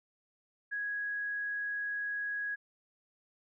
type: tone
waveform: sine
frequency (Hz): 1661.2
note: G#6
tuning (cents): 0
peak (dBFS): -33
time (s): 0.71-2.56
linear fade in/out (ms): 20
effects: none